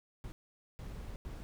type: noise bursts at uneven times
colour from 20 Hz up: brown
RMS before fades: -44 dBFS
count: 3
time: 0.24-0.32 / 0.79-1.16 / 1.25-1.43 s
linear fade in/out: 0 ms
effects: none